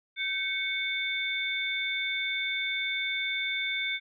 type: tone cluster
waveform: sine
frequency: 1548 / 2220 / 3561 Hz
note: G6 / C#7 / A7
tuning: -22 / +2 / +20 cents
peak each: -38 / -30 / -33 dBFS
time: 0.16-4 s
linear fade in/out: 50 ms
effects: none